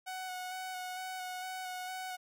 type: tone with vibrato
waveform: sawtooth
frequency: 740 Hz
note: F#5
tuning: in tune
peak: -35 dBFS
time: 0.06-2.17 s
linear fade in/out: 20 ms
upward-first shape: square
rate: 2.2 Hz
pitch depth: 14 cents each way
effects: none